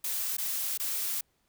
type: noise with dropouts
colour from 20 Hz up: blue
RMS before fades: -32 dBFS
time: 0.04-1.21 s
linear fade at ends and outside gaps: 5 ms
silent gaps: 0.369-0.382 / 0.776-0.797 s
effects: pink hiss -73 dBFS RMS until 1.48 s